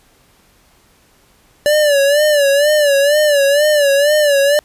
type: tone with vibrato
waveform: square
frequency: 580 Hz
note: D5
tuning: 22 cents flat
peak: -10 dBFS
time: 1.66-4.59 s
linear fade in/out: 0 ms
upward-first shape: sine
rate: 2.1 Hz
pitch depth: 83 cents each way
effects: pink hiss -52 dBFS RMS until 4.64 s + resampled to 32000 Hz